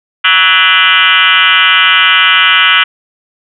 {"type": "tone with frequency modulation", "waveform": "sine", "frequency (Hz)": 2196, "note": "C#7", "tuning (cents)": -17, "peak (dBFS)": -4, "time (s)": [0.24, 2.84], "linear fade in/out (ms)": 10, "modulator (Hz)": 178, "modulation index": 5.5, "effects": []}